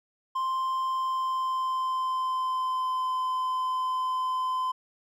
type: tone with pitch glide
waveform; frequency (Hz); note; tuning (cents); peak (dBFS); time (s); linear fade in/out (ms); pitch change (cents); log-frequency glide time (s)
triangle; 1046.5 to 1026.1; C6 to C6; 0 to -34; -24; 0.35-4.72; 10; -34; 0.83-3.17
effects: none